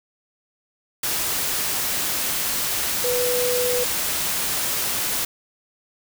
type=tone in noise; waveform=sine; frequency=493.9 Hz; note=B4; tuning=in tune; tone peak=-21 dBFS; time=3.04-3.84 s; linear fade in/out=5 ms; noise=white; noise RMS=-24 dBFS; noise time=1.03-5.25 s; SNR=0 dB; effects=none